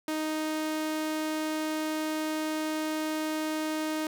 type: tone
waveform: sawtooth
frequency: 311.1 Hz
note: D#4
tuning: in tune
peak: -25 dBFS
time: 0.08-4.07 s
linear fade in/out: 2 ms
effects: none